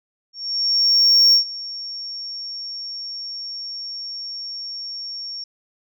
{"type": "tone with ADSR envelope", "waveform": "sine", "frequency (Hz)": 5510, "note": "F8", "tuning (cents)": -24, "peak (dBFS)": -7, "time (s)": [0.33, 5.44], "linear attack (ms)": 1000, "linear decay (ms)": 110, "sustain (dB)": -21, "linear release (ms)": 4, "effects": ["tanh soft clip ceiling -8 dBFS"]}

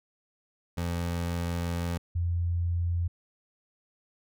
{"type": "tone pair in turn", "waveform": ["25% pulse", "sine"], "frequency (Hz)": [85.9, 86.23], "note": ["F2", "F2"], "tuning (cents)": [-28, -21], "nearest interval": "unison", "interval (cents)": 7, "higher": "second", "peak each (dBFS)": -25, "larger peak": "neither", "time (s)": [[0.77, 1.98], [2.15, 3.08]], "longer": "first", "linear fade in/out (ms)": 10, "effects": []}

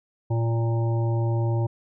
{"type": "harmonic tone", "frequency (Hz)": 115.3, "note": "A#2", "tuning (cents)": -19, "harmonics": [1, 3, 5, 7, 8], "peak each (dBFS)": [-21, -31, -35, -38, -39], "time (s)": [0.3, 1.67], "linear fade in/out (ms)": 10, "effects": []}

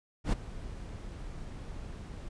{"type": "noise with ADSR envelope", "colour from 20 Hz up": "brown", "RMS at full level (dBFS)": -25, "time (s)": [0.24, 2.29], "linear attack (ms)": 85, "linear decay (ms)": 15, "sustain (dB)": -17, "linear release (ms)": 11, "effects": ["resampled to 22050 Hz"]}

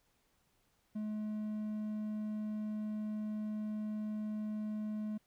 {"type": "tone", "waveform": "triangle", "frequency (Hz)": 213.2, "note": "G#3", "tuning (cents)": 46, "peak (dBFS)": -34, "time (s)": [0.95, 5.18], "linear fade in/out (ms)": 10, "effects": ["pink hiss -75 dBFS RMS until 5.26 s"]}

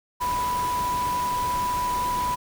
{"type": "tone in noise", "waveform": "sine", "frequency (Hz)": 987.8, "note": "B5", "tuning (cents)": 0, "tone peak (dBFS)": -23, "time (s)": [0.2, 2.36], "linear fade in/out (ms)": 20, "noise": "pink", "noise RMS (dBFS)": -34, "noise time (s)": [0.2, 2.36], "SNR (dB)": 8, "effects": []}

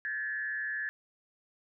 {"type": "tone with frequency modulation", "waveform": "sine", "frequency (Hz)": 1717, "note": "A6", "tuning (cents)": -43, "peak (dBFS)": -32, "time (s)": [0.05, 0.89], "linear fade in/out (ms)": 0, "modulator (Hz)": 134, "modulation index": 0.74, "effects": []}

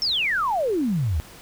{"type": "exponential sweep", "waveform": "sine", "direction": "down", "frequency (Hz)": [5530, 69.3], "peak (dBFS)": -20, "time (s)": [0.02, 1.2], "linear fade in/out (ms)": 0, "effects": ["pink hiss -45 dBFS RMS until 1.41 s"]}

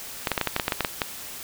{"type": "clicks", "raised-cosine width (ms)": 0.3, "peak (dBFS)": -6, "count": 12, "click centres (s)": [0.272, 0.317, 0.378, 0.413, 0.473, 0.564, 0.598, 0.681, 0.722, 0.807, 0.848, 1.018], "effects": ["white hiss -38 dBFS RMS until 1.43 s"]}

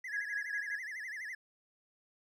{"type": "tone with vibrato", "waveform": "triangle", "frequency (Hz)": 1870, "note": "A#6", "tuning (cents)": 5, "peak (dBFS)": -38, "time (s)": [0.04, 1.35], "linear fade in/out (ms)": 5, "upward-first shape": "sine", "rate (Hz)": 12, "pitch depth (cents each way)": 190}
{"type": "tone with tremolo", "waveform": "sine", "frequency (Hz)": 1661.2, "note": "G#6", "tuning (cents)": 0, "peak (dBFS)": -33, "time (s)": [0.12, 0.77], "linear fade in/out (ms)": 20, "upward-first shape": "sine", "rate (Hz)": 5.1, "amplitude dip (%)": 75}
{"effects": []}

